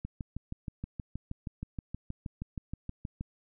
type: click train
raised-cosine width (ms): 5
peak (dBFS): -24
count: 21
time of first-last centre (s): 0.05-3.21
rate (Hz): 6.33
effects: none